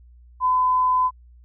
sine tone, 1012 Hz, B5, 42 cents sharp, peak -16 dBFS, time 0.4-1.11 s, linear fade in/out 50 ms, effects added 60 Hz sine -46 dBFS peak until 1.44 s

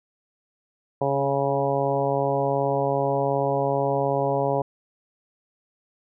harmonic tone with a mistuned harmonic, 138.59 Hz, C#3, in tune, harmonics 1 / 2 / 3 / 4 / 5 / 6 / 7, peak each -29 / -32 / -27 / -25 / -28 / -30 / -31 dBFS, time 1.01-4.62 s, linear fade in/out 5 ms, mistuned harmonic 2, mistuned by +16 cents, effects none

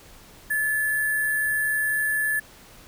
sine tone with sample-and-hold, 1728 Hz, A6, 32 cents flat, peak -21 dBFS, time 0.5-2.4 s, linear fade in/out 10 ms, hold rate 11025 Hz, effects pink hiss -49 dBFS RMS until 2.87 s

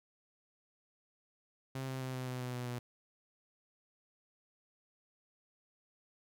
sawtooth tone with pitch steps, 132.7 / 131.18 / 129.67 / 128.18 / 126.71 / 125.25 / 123.81 / 122.39 Hz, C3 / C3 / C3 / C3 / B2 / B2 / B2 / B2, +25 / +5 / -15 / -35 / +45 / +25 / +5 / -15 cents, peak -34 dBFS, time 1.75-2.79 s, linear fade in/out 5 ms, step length 130 ms, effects none

